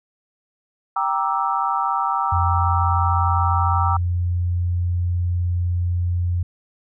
sine chord, E half-diminished seventh, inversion first, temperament equal with one note detuned, 784 / 941.5 / 1174.7 / 1318.5 Hz, G5 / Bb5 / D6 / E6, 0 / +17 / 0 / 0 cents, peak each -24 dBFS, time 0.96-3.97 s, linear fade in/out 5 ms
sine tone with pitch glide, 87.31 to 88.07 Hz, F2 to F2, 0 to +15 cents, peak -18 dBFS, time 2.32-6.43 s, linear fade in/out 5 ms, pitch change +15 cents, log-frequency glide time 3.53-4.16 s
effects none

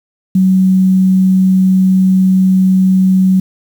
sine tone with quantisation, 187.9 Hz, F#3, 27 cents sharp, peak -6 dBFS, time 0.35-3.4 s, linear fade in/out 5 ms, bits 6, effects none

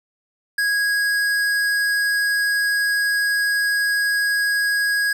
triangle tone with hard clipping, 1652 Hz, G#6, 10 cents flat, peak -19 dBFS, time 0.58-5.13 s, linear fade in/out 5 ms, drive 18 dB, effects none

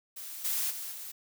blue noise with level steps, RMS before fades -42 / -31 / -39 / -42 dBFS, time 0.16-1.12 s, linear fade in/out 10 ms, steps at 0.44 / 0.7 / 0.91 s, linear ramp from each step 10 ms, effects none

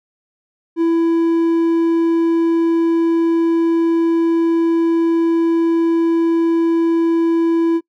triangle tone, 332.3 Hz, E4, 14 cents sharp, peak -10 dBFS, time 0.76-7.81 s, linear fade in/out 50 ms, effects noise-tail reverb RT60 0.1 s tail -24 dB re dry

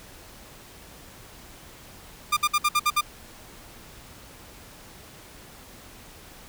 sawtooth tone bursts, 1200 Hz, D6, 37 cents sharp, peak -15 dBFS, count 7, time 2.32-3.011 s, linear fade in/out 10 ms, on 49 ms, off 58 ms, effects pink hiss -47 dBFS RMS until 6.48 s

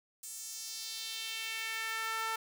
sawtooth tone with high-pass filter sweep, 446.7 Hz, A4, 26 cents sharp, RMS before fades -39 dBFS, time 0.23-2.36 s, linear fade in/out 5 ms, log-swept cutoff 8200 to 1100 Hz, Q 2, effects 10-bit

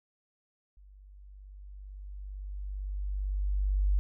sine tone with level ramp, 48.9 Hz, G1, 4 cents flat, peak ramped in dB -52 to -22 dBFS, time 0.77-3.99 s, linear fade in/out 0 ms, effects none

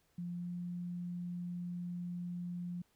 sine tone with pitch glide, 174.61 to 175.93 Hz, F3 to F3, 0 to +13 cents, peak -38 dBFS, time 0.18-2.82 s, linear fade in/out 5 ms, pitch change +13 cents, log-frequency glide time 0.36-0.48 s, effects pink hiss -74 dBFS RMS until 2.95 s

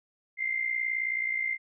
sine tone with amplitude modulation, 2093 Hz, C7, in tune, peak -24 dBFS, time 0.37-1.58 s, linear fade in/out 50 ms, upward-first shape sine, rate 58.9 Hz, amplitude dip 70%, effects none

